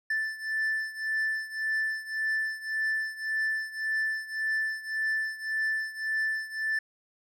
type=beating tone pair; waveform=triangle; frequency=1760 / 1761.8 Hz; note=A6 / A6; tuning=0 / +2 cents; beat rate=1.8 Hz; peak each=-28 / -31 dBFS; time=0.1-6.79 s; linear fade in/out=5 ms; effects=none